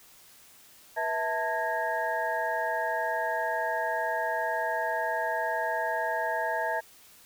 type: tone cluster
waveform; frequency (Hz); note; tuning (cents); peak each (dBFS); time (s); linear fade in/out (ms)
sine; 486 / 652 / 890 / 1647 / 1861; B4 / E5 / A5 / G#6 / A#6; -28 / -19 / +20 / -15 / -3; -38 / -31 / -31 / -33 / -39; 0.96-6.81; 20
effects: white hiss -55 dBFS RMS until 7.25 s